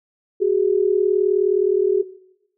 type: tone pair together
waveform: sine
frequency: 374.2 / 413.5 Hz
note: F#4 / G#4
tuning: +20 / -8 cents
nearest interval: major second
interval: 172 cents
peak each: -18 dBFS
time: 0.4-2.03 s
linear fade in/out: 20 ms
effects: noise-tail reverb RT60 0.9 s tail -19 dB re dry